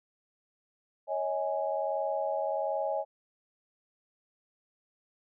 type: chord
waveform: sine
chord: C# suspended second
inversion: none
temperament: equal with one note detuned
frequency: 554.4 / 635.7 / 830.6 Hz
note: C#5 / D#5 / G#5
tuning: 0 / +37 / 0 cents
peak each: -33 / -32 / -34 dBFS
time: 1.07-3.05 s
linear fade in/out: 50 ms
effects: none